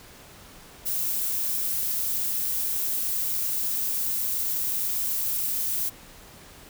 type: noise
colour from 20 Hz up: violet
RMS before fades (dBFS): -27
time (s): 0.85-5.9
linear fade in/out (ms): 20
effects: pink hiss -48 dBFS RMS until 6.69 s